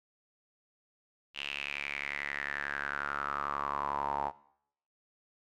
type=tone with band-pass filter sweep; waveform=sawtooth; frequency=71.2 Hz; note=C#2; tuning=47 cents sharp; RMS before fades=-36 dBFS; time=1.34-4.32 s; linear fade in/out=50 ms; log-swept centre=2900 to 850 Hz; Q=7; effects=noise-tail reverb RT60 0.7 s tail -20 dB re dry